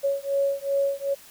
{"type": "beating tone pair", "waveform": "sine", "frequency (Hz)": [554.4, 557], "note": ["C#5", "C#5"], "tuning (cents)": [0, 8], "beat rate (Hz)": 2.6, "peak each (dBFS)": -25, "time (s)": [0.03, 1.15], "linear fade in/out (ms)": 20, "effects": ["white hiss -49 dBFS RMS until 1.3 s"]}